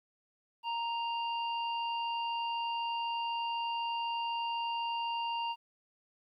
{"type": "harmonic tone", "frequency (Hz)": 932, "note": "A#5", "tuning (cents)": -1, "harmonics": [1, 3, 5], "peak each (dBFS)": [-33, -39, -51], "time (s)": [0.63, 5.56], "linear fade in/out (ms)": 50, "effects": ["12-bit"]}